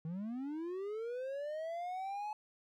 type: linear sweep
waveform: triangle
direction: up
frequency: 154.1 to 858 Hz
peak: -36 dBFS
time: 0.05-2.33 s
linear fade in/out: 2 ms
effects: none